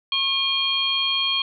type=tone cluster; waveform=sine; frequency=1086 / 2412 / 3231 / 4306 Hz; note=C#6 / D7 / G#7 / C8; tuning=-36 / +46 / -48 / +49 cents; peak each=-30 / -28 / -21 / -29 dBFS; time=0.12-1.42 s; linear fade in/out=2 ms; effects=none